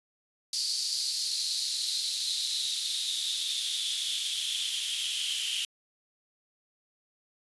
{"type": "noise with high-pass filter sweep", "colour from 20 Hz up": "white", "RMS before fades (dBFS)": -31, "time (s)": [0.53, 5.65], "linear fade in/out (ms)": 2, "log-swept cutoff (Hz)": [4600, 3000], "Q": 7.3, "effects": ["resampled to 24000 Hz"]}